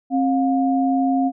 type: tone pair together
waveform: sine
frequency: 267.1 / 711 Hz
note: C4 / F5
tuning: +36 / +31 cents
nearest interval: octave + perfect fourth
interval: 1695 cents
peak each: -17 / -21 dBFS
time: 0.1-1.32 s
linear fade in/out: 50 ms
effects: none